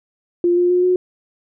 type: tone with pitch steps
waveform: sine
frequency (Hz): 349.2 / 354.1 / 359 / 364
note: F4 / F4 / F4 / F#4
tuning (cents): 0 / +24 / +48 / -28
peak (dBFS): -12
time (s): 0.44-0.96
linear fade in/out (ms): 2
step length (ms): 130
effects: none